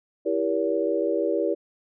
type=chord; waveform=sine; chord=E diminished seventh; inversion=none; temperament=just; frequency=329.6 / 395.6 / 474.7 / 569.6 Hz; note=E4 / G4 / Bb4 / Db5; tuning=0 / +16 / +31 / +47 cents; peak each=-27 dBFS; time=0.25-1.55 s; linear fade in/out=20 ms; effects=none